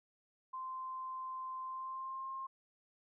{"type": "tone with pitch glide", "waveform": "sine", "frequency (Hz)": [1040, 1064.3], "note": ["C6", "C6"], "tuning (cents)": [-11, 29], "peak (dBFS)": -40, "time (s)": [0.53, 2.47], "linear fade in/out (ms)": 10, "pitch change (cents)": 40, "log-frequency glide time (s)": [1.62, 2.31], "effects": []}